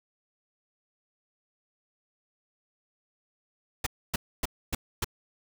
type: noise bursts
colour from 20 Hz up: pink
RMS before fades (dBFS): -28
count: 5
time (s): 3.84-5.045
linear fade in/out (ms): 5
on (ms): 25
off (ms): 270
effects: none